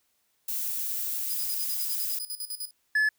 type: noise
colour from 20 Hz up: violet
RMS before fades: -31 dBFS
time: 0.48-2.19 s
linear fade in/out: 5 ms
type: tone with tremolo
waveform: 5% pulse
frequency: 4978 Hz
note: D#8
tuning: in tune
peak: -25 dBFS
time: 1.29-2.71 s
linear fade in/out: 20 ms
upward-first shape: square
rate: 9.9 Hz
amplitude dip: 80%
type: tone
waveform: triangle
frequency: 1721 Hz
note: A6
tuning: 39 cents flat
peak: -19 dBFS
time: 2.95-3.09 s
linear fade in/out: 5 ms
effects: white hiss -72 dBFS RMS until 3.18 s